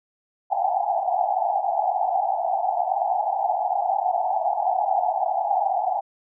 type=band-pass noise; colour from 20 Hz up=pink; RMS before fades=-23 dBFS; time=0.5-6.01 s; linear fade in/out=20 ms; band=690 to 840 Hz; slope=96 dB/octave; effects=none